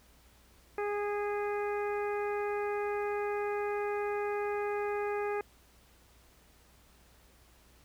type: harmonic tone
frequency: 411.8 Hz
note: G#4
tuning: 15 cents flat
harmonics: 1 / 2 / 3 / 4 / 5 / 6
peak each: -32 / -38 / -42 / -44 / -46 / -48 dBFS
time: 0.78-5.41 s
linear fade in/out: 2 ms
effects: added 60 Hz sine -63 dBFS peak until 7.84 s + pink hiss -63 dBFS RMS until 7.84 s